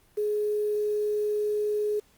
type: tone with quantisation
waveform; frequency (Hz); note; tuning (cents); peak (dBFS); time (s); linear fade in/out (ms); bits
sine; 419.8; G#4; +19; -24; 0.17-2; 10; 8
effects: pink hiss -62 dBFS RMS until 2.17 s + Opus 32 kbps